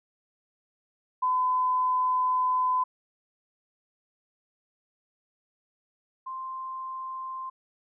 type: tone pair in turn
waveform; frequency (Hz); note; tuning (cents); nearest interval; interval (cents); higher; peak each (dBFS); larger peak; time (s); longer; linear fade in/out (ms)
sine; 1013 / 1045.7; B5 / C6; +44 / -1; minor second; 55; second; -22 / -33; first; 1.22-2.84 / 6.26-7.5; first; 10
effects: none